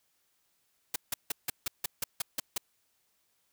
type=noise bursts; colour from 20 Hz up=white; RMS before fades=-31 dBFS; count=10; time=0.94-2.58 s; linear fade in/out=5 ms; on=20 ms; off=160 ms; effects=white hiss -74 dBFS RMS until 3.52 s